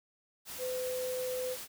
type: tone in noise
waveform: sine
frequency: 507 Hz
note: B4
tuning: 45 cents sharp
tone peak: -33 dBFS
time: 0.58-1.57 s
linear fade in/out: 50 ms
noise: white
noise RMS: -43 dBFS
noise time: 0.45-1.68 s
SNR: +7 dB
effects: none